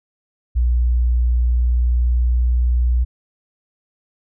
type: tone with pitch glide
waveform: sine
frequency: 60.3 to 60.75 Hz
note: B1 to B1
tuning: -41 to -28 cents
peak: -13 dBFS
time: 0.55-3.05 s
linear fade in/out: 20 ms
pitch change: +13 cents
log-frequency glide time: 1.54-2.51 s
effects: none